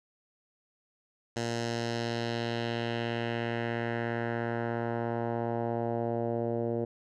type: tone with low-pass filter sweep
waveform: 10% pulse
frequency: 117 Hz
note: A#2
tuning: 7 cents sharp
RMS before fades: -32 dBFS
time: 1.36-6.85 s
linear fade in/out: 5 ms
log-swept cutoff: 6700 to 490 Hz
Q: 1.7
effects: none